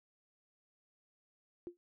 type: tone with exponential decay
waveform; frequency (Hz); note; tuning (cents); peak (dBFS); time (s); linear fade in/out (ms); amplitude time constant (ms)
sine; 349.3; F4; 0; -37; 1.67-1.77; 0; 20
effects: none

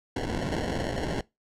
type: noise with sample-and-hold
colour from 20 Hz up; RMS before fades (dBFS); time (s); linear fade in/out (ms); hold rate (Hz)
violet; -30; 0.16-1.21; 5; 1225
effects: noise-tail reverb RT60 0.2 s tail -22 dB re dry + low-pass 7000 Hz 12 dB/octave

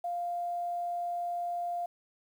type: tone with quantisation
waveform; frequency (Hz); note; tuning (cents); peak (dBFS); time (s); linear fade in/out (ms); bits
sine; 698.5; F5; 0; -31; 0.04-1.86; 5; 10
effects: none

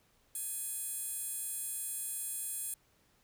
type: tone with high-pass filter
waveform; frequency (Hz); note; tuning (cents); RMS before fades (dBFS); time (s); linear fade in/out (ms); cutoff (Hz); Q
15% pulse; 837; G#5; +13; -39; 0.35-2.74; 2; 10000; 2.9
effects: pink hiss -70 dBFS RMS until 3.23 s

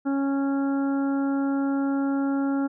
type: harmonic tone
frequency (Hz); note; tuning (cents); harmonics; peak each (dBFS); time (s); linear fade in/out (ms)
276; C#4; -7; 1 / 2 / 3 / 4 / 5 / 6; -22 / -35 / -36 / -45 / -37 / -49; 0.05-2.68; 20
effects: none

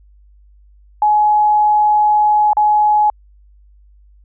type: tone with dropouts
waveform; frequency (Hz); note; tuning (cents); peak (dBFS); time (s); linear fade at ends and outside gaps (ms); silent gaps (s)
sine; 843; G#5; +26; -9; 1.02-3.1; 2; 2.532-2.569
effects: added 50 Hz sine -44 dBFS peak until 4.24 s

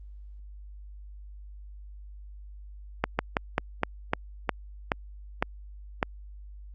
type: slowing click train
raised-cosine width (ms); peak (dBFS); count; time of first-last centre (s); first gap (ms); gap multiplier
0.5; -8; 10; 3.04-6.029; 150; 1.19
effects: added 50 Hz sine -42 dBFS peak until 6.74 s + Opus 32 kbps

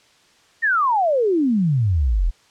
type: exponential sweep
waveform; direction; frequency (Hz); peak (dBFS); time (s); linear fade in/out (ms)
sine; down; 1883 to 37; -15; 0.62-2.31; 20
effects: white hiss -55 dBFS RMS until 2.5 s + low-pass 6000 Hz 12 dB/octave

